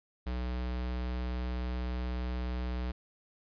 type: tone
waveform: square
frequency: 61.74 Hz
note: B1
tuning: in tune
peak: -33 dBFS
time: 0.26-2.92 s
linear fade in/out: 10 ms
effects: resampled to 11025 Hz + 12-bit